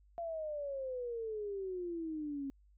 sine exponential sweep, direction down, 688 to 270.7 Hz, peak -37 dBFS, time 0.18-2.5 s, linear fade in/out 0 ms, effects added 50 Hz sine -62 dBFS peak until 2.77 s

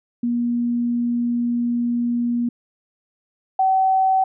sine tone pair in turn, 238.9 / 762 Hz, A#3 / G5, +43 / -49 cents, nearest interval octave + minor sixth, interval 2008 cents, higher second, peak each -18 / -14 dBFS, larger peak second, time 0.23-2.49 / 3.59-4.24 s, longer first, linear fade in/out 5 ms, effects none

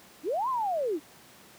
sine linear two-way sweep, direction up then down, 261.6 to 1078 to 270.3 Hz, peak -26 dBFS, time 0.23-1 s, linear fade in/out 50 ms, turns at 0.49 s, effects pink hiss -53 dBFS RMS until 1.58 s + high-pass 150 Hz 12 dB/octave

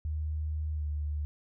sine tone with pitch glide, 76.8 to 74.44 Hz, D#2 to D2, -22 to +24 cents, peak -30 dBFS, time 0.05-1.25 s, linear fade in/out 0 ms, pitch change -54 cents, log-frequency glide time 0.74-0.84 s, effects none

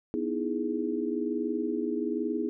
sine chord, E major seventh, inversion second, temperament equal with one note detuned, 246.9 / 308.4 / 329.6 / 415.3 Hz, B3 / D#4 / E4 / G#4, 0 / -15 / 0 / 0 cents, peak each -33 dBFS, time 0.14-2.49 s, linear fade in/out 0 ms, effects none

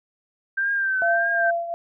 sine tone with vibrato, 1568 Hz, G6, in tune, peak -20 dBFS, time 0.57-1.51 s, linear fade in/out 10 ms, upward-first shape triangle, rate 1.7 Hz, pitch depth 63 cents each way
sine tone with tremolo, 682 Hz, F5, 41 cents flat, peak -18 dBFS, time 1.02-1.74 s, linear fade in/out 0 ms, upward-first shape triangle, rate 2.7 Hz, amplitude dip 75%
effects none

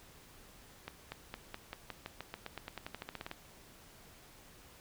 accelerating click train, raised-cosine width 0.3 ms, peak -25 dBFS, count 21, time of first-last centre 0.88-3.314 s, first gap 240 ms, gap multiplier 0.92, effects pink hiss -58 dBFS RMS until 4.8 s

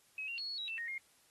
sine tone with pitch steps, 2555 / 2761 / 4342 / 4368 / 3863 / 2670 / 1862 / 2130 Hz, D#7 / F7 / C#8 / C#8 / B7 / E7 / A#6 / C7, +45 / -20 / -37 / -26 / -39 / +22 / -2 / +30 cents, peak -38 dBFS, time 0.18-0.98 s, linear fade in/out 2 ms, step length 100 ms, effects white hiss -68 dBFS RMS until 1.3 s + AAC 32 kbps

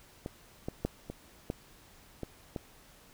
clicks, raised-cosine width 2 ms, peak -23 / -21 / -16 / -25 / -19 / -23 / -22 dBFS, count 7, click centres 0.261 / 0.685 / 0.85 / 1.1 / 1.501 / 2.233 / 2.562 s, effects pink hiss -58 dBFS RMS until 3.13 s

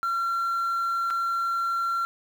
sine tone with dropouts, 1366 Hz, F6, 39 cents flat, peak -21 dBFS, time 0.03-2.05 s, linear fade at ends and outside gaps 0 ms, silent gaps 1.103-1.107 s, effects tanh soft clip ceiling -23 dBFS + 8-bit

